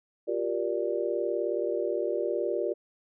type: chord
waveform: sine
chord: G minor seventh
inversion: third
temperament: just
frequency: 352.8 / 392 / 470.4 / 588 Hz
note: F4 / G4 / Bb4 / D5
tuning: +18 / 0 / +16 / +2 cents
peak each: -32 dBFS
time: 0.27-2.74 s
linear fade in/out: 20 ms
effects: none